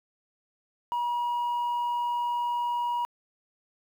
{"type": "tone", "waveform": "sine", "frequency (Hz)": 960, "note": "B5", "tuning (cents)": -49, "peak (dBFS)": -23, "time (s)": [0.92, 3.05], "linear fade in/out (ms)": 0, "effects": ["tanh soft clip ceiling -25 dBFS", "9-bit"]}